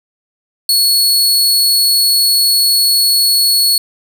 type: tone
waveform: sawtooth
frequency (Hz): 4376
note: C#8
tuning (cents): -23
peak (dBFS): -6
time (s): 0.69-3.78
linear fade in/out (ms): 2
effects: none